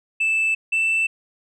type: tone pair in turn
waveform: sine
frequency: 2637 / 2658 Hz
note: E7 / E7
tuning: 0 / +14 cents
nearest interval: unison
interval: 14 cents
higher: second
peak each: -15 dBFS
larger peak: neither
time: 0.2-0.55 / 0.72-1.07 s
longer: neither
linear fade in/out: 10 ms
effects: tanh soft clip ceiling -16 dBFS